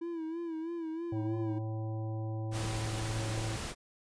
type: tone with vibrato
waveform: triangle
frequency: 329.6 Hz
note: E4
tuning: in tune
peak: -33 dBFS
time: 0.01-1.59 s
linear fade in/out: 10 ms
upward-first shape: sine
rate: 3.1 Hz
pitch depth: 68 cents each way
type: harmonic tone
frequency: 110 Hz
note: A2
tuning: in tune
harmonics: 1 / 3 / 5 / 7 / 9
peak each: -34 / -43 / -47 / -49 / -56 dBFS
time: 1.12-3.56 s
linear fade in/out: 5 ms
type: noise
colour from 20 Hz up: pink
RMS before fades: -39 dBFS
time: 2.51-3.75 s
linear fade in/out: 50 ms
effects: resampled to 22050 Hz